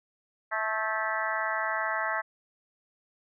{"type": "harmonic tone with a mistuned harmonic", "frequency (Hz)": 217.7, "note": "A3", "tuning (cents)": -18, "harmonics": [3, 4, 5, 6, 7, 8, 9], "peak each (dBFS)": [-35, -35, -35, -35, -35, -35, -35], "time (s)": [0.51, 2.22], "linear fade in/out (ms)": 20, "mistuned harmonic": 7, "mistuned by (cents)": 51, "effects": []}